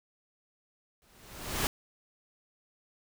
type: noise with exponential growth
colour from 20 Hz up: pink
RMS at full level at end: -27 dBFS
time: 1.02-1.67 s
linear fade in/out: 0 ms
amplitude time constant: 140 ms
effects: none